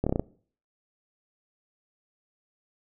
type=slowing click train; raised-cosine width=2 ms; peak=-12 dBFS; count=6; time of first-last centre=0.04-0.196 s; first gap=26 ms; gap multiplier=1.09; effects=noise-tail reverb RT60 0.5 s tail -22 dB re dry